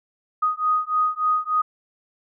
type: beating tone pair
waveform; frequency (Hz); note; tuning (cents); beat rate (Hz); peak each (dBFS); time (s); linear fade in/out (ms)
sine; 1244.5 / 1247.9; D#6 / D#6; 0 / +5; 3.4; -22; 0.42-1.62; 10
effects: none